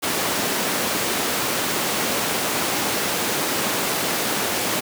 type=high-pass noise; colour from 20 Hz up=pink; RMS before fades=-23 dBFS; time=0.02-4.81 s; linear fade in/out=20 ms; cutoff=230 Hz; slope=12 dB/octave; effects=none